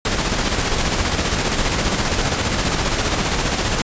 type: noise with tremolo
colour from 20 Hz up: pink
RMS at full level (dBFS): -18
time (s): 0.05-3.82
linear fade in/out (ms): 2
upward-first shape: square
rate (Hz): 15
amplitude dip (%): 35
effects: resampled to 16000 Hz